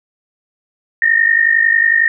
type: tone pair together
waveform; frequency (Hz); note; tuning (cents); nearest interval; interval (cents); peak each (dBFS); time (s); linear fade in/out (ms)
sine; 1815 / 1866; A#6 / A#6; -47 / +1; unison; 48; -12; 1.02-2.08; 2
effects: none